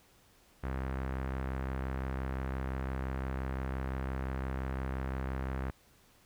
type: tone with low-pass filter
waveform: sawtooth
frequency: 65.8 Hz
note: C2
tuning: 10 cents sharp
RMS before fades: -36 dBFS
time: 0.63-5.71 s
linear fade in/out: 10 ms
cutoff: 1700 Hz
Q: 1.5
effects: pink hiss -64 dBFS RMS until 6.25 s